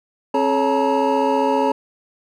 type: tone cluster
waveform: triangle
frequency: 268.4 / 429.2 / 555 / 875 / 950 Hz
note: C4 / A4 / C#5 / A5 / A#5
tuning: +44 / -43 / +2 / -10 / +33 cents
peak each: -20 dBFS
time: 0.34-1.72 s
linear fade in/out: 5 ms
effects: none